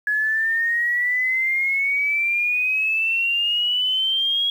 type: exponential sweep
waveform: sine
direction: up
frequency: 1689 to 3322 Hz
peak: -18 dBFS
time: 0.07-4.5 s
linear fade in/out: 2 ms
effects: 8-bit